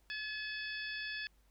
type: harmonic tone with a mistuned harmonic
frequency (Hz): 857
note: A5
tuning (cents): -46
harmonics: 2 / 3 / 4 / 5 / 6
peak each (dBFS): -41 / -45 / -47 / -49 / -51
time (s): 0.1-1.27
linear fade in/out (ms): 0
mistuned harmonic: 5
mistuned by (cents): +81
effects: added 50 Hz sine -66 dBFS peak until 1.5 s + pink hiss -74 dBFS RMS until 1.5 s